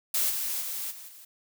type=noise with level steps; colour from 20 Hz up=blue; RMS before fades=-26 / -31 / -34 / -44 / -49 dBFS; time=0.14-1.25 s; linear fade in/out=5 ms; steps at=0.29 / 0.6 / 0.9 / 1.07 s; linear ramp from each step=20 ms; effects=none